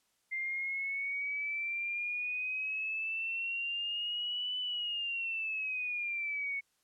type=exponential two-way sweep; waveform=sine; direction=up then down; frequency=2093 to 3000 to 2207 Hz; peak=-33 dBFS; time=0.31-6.61 s; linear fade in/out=20 ms; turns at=4.59 s; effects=white hiss -75 dBFS RMS until 6.83 s + low-pass 11000 Hz 12 dB/octave